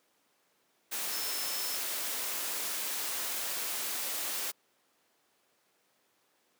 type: tone in noise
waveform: sine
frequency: 5274 Hz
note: E8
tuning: in tune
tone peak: -39 dBFS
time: 1.11-1.78 s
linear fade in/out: 20 ms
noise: white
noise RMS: -35 dBFS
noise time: 0.91-4.52 s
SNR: -7 dB
effects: pink hiss -71 dBFS RMS until 6.59 s + high-pass 300 Hz 12 dB/octave